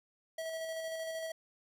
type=tone with tremolo; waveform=square; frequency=648 Hz; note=E5; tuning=30 cents flat; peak=-37 dBFS; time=0.38-1.32 s; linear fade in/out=5 ms; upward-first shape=square; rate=13 Hz; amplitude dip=25%; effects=none